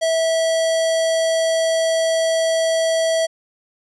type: tone with notch filter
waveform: square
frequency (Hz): 652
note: E5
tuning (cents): -19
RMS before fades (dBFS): -18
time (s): 0.01-3.27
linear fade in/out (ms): 20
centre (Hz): 1400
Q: 0.96
effects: resampled to 22050 Hz